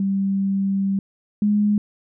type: tone pair in turn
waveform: sine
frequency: 195.5 / 207.7 Hz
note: G3 / G#3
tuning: -4 / 0 cents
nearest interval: minor second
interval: 104 cents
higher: second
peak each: -18 / -15 dBFS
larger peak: second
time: 0-0.99 / 1.42-1.78 s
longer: first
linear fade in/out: 2 ms
effects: none